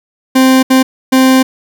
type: tone bursts at uneven times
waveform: 40% pulse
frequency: 261.3 Hz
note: C4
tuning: 2 cents flat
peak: -4 dBFS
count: 3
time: 0.35-0.63 / 0.7-0.83 / 1.12-1.43 s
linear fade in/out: 10 ms
effects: none